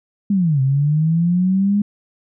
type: linear two-way sweep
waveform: sine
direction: down then up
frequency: 207.7 to 130.81 to 207.7 Hz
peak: -13 dBFS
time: 0.3-1.82 s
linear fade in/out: 5 ms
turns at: 0.61 s
effects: none